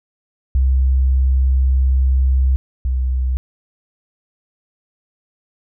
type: tone pair in turn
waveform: sine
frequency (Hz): 65.41 / 63.95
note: C2 / C2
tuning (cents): 0 / -39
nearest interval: unison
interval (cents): 39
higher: first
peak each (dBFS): -11 / -15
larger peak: first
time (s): 0.55-2.56 / 2.85-3.37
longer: first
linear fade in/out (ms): 0
effects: none